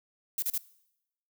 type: noise bursts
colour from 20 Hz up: violet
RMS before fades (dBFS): -30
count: 3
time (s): 0.38-0.579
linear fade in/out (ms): 2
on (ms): 43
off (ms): 35
effects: noise-tail reverb RT60 0.8 s tail -20 dB re dry